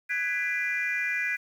sine chord, G# half-diminished seventh, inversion third, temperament just, 1495.1 / 1661.2 / 1993.5 / 2392 Hz, F#6 / G#6 / B6 / D7, +18 / 0 / +16 / +31 cents, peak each -35 / -31 / -29 / -30 dBFS, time 0.09-1.37 s, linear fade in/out 20 ms, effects tanh soft clip ceiling -19 dBFS + 9-bit

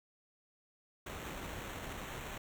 pink noise with sample-and-hold, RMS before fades -44 dBFS, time 1.06-2.38 s, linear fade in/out 5 ms, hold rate 4900 Hz, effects none

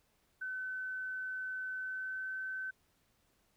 sine tone with pitch glide, 1518 to 1530.3 Hz, F#6 to G6, +44 to -42 cents, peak -37 dBFS, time 0.41-2.71 s, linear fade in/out 10 ms, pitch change +14 cents, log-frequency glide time 1.76-2.33 s, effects pink hiss -74 dBFS RMS until 3.56 s

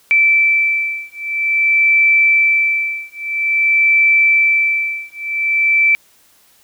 sine beating tone pair, 2327 / 2327.5 Hz, D7 / D7, -17 / -16 cents, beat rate 0.5 Hz, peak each -14 dBFS, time 0.11-5.95 s, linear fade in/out 0 ms, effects white hiss -52 dBFS RMS until 6.63 s

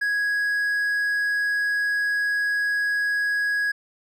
triangle tone, 1661.2 Hz, G#6, in tune, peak -19 dBFS, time 0.01-3.72 s, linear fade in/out 10 ms, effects none

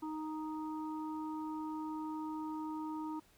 harmonic tone, 311.1 Hz, D#4, in tune, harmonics 1 / 3 / 4, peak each -39 / -44 / -52 dBFS, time 0.02-3.2 s, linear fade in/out 10 ms, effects pink hiss -67 dBFS RMS until 3.37 s

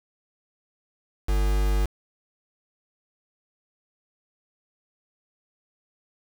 triangle tone with quantisation, 49.91 Hz, G1, 32 cents sharp, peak -18 dBFS, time 1.28-1.86 s, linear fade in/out 10 ms, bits 5, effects none

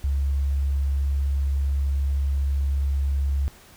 sine tone, 69.3 Hz, C#2, in tune, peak -20 dBFS, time 0.04-3.48 s, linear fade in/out 0 ms, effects pink hiss -50 dBFS RMS until 3.76 s

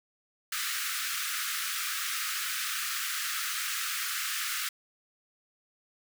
pink high-pass noise, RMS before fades -33 dBFS, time 0.52-4.69 s, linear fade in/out 5 ms, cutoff 1200 Hz, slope 96 dB/octave, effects none

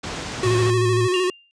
pink low-pass noise, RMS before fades -30 dBFS, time 0.03-0.71 s, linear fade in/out 10 ms, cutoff 7300 Hz, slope 24 dB/octave
square tone with vibrato, 365.9 Hz, F#4, 19 cents flat, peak -19 dBFS, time 0.43-1.3 s, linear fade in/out 2 ms, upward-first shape square, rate 13 Hz, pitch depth 33 cents each way
sine tone, 112 Hz, A2, 31 cents sharp, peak -19 dBFS, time 0.44-1.08 s, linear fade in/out 20 ms
sine tone with exponential decay, 2794 Hz, F7, in tune, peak -21 dBFS, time 1.14-1.51 s, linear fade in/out 0 ms, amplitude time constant 79 ms
effects high-pass 60 Hz 12 dB/octave + resampled to 22050 Hz

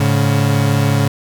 35% pulse tone pair together, 107.11 / 140.8 Hz, A2 / C#3, -46 / +27 cents, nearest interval perfect fourth, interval 473 cents, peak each -13 dBFS, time 0-1.08 s, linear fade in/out 5 ms, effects none

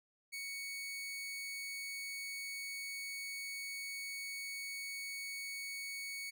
sawtooth tone, 2227 Hz, C#7, 7 cents sharp, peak -38 dBFS, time 0.32-6.31 s, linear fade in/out 20 ms, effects none

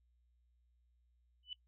sine tone with exponential growth, 2984 Hz, F#7, 14 cents sharp, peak -38 dBFS, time 1.43-1.53 s, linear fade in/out 2 ms, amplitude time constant 21 ms, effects noise-tail reverb RT60 0.1 s tail -21 dB re dry + added 60 Hz sine -70 dBFS peak until 1.67 s

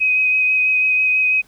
sine tone with vibrato, 2520 Hz, D#7, 21 cents sharp, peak -13 dBFS, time 0-1.42 s, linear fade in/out 20 ms, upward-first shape sine, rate 6.1 Hz, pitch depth 13 cents each way, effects pink hiss -53 dBFS RMS until 1.47 s

